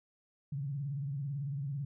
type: tone with vibrato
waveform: sine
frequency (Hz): 140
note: C#3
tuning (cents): +18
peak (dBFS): -34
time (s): 0.52-1.85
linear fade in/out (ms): 5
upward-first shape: triangle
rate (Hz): 18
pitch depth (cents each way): 150
effects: none